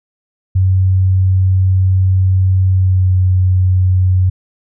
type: tone with pitch glide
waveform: sine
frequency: 93.9 to 92.39 Hz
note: F#2 to F#2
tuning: +26 to -2 cents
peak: -8 dBFS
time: 0.55-4.3 s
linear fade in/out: 10 ms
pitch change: -28 cents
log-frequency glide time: 2.7-3.14 s
effects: none